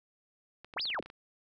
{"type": "clicks", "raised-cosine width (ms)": 0.3, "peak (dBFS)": -32, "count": 10, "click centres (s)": [0.646, 0.738, 0.795, 0.855, 0.902, 0.946, 0.99, 1.026, 1.06, 1.101]}
{"type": "linear two-way sweep", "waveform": "sine", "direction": "up then down", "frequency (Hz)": [53.2, 5210, 53.2], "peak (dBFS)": -32, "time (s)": [0.76, 1.01], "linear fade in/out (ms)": 10, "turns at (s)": 0.82}
{"effects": []}